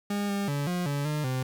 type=tone with pitch steps; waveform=40% pulse; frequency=203.3 / 200.4 / 143.1 / 178.1 / 142.9 / 150.6 / 129.1 Hz; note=G#3 / G3 / D3 / F3 / D3 / D3 / C3; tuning=-37 / +38 / -45 / +34 / -47 / +44 / -23 cents; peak=-26 dBFS; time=0.1-1.43 s; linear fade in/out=5 ms; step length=190 ms; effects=9-bit